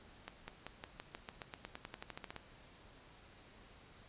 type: accelerating click train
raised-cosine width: 0.3 ms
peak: -28 dBFS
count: 19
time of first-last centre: 0.28-2.363 s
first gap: 200 ms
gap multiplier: 0.93
effects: pink hiss -60 dBFS RMS until 4.08 s + resampled to 8000 Hz